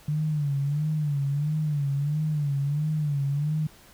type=tone with vibrato; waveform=sine; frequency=146.83 Hz; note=D3; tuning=in tune; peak=-23 dBFS; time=0.08-3.67 s; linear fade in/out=5 ms; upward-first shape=sine; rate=1.5 Hz; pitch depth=96 cents each way; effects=pink hiss -53 dBFS RMS until 3.93 s